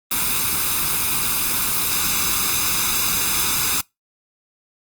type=noise with comb filter; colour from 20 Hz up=white; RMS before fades=-20 dBFS; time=0.11-3.81 s; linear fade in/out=5 ms; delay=0.8 ms; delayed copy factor=+0.7; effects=noise-tail reverb RT60 0.2 s tail -25 dB re dry + Opus 32 kbps